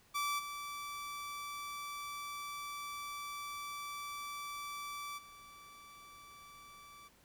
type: tone with level steps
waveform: sawtooth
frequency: 1160 Hz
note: D6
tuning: 22 cents flat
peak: -30 / -38 / -50 dBFS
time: 0.14-7.09 s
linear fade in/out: 20 ms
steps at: 0.38 / 5.17 s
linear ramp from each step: 20 ms
effects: pink hiss -66 dBFS RMS until 7.24 s